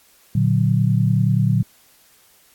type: chord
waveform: sine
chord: Bb augmented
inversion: none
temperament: equal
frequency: 116.54 / 146.83 / 185 Hz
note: Bb2 / D3 / F#3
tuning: 0 / 0 / 0 cents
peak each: -17 / -19 / -20 dBFS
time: 0.35-1.63 s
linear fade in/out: 5 ms
effects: white hiss -54 dBFS RMS until 2.54 s + AAC 64 kbps